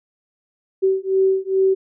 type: beating tone pair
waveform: sine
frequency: 381.6 / 384 Hz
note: G4 / G4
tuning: -47 / -36 cents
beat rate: 2.4 Hz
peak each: -18 dBFS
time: 0.82-1.75 s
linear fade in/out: 20 ms
effects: none